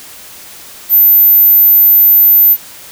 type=tone; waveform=sine; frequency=14200 Hz; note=A9; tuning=15 cents sharp; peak=-3 dBFS; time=0.89-2.57 s; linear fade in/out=50 ms; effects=white hiss -33 dBFS RMS until 2.91 s

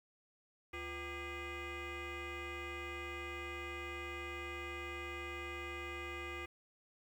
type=tone with frequency modulation; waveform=sine; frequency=1198 Hz; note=D6; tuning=34 cents sharp; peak=-39 dBFS; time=0.73-6.46 s; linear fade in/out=10 ms; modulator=424 Hz; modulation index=3.4; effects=tanh soft clip ceiling -40 dBFS + 11-bit

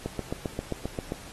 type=click train; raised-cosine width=2 ms; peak=-16 dBFS; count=9; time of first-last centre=0.06-1.121 s; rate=7.54 Hz; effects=pink hiss -46 dBFS RMS until 1.32 s + AAC 32 kbps

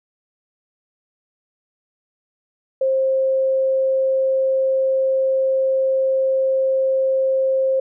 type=tone; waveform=sine; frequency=530 Hz; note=C5; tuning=22 cents sharp; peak=-15 dBFS; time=2.81-7.8 s; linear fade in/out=5 ms; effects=none

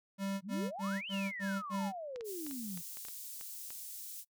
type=tone bursts; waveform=square; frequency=196 Hz; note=G3; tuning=in tune; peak=-35 dBFS; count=6; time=0.18-1.925 s; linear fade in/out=50 ms; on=230 ms; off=73 ms
type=exponential two-way sweep; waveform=sine; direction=up then down; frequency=162.9 to 3133 to 162.9 Hz; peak=-40 dBFS; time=0.42-2.82 s; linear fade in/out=50 ms; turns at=1.09 s
type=clicks; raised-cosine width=0.2 ms; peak=-32 dBFS; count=10; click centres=2.16 / 2.209 / 2.466 / 2.511 / 2.775 / 2.971 / 3.051 / 3.085 / 3.411 / 3.705 s
type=high-pass noise; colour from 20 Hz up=white; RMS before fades=-46 dBFS; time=2.24-4.25 s; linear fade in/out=50 ms; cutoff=6200 Hz; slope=12 dB/octave
effects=noise-tail reverb RT60 0.1 s tail -23 dB re dry

